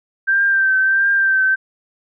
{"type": "tone with vibrato", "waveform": "sine", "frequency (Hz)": 1568, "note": "G6", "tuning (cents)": 0, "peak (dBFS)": -12, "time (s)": [0.27, 1.56], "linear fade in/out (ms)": 20, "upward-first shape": "triangle", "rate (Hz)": 1.5, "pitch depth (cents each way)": 38, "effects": []}